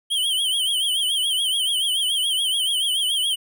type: tone with vibrato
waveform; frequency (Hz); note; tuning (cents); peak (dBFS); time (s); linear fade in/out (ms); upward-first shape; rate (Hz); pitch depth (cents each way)
square; 3136; G7; 0; -20; 0.1-3.36; 20; triangle; 7; 120
effects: none